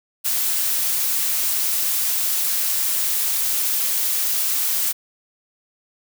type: noise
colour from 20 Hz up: blue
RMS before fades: -21 dBFS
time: 0.24-4.93 s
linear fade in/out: 20 ms
effects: none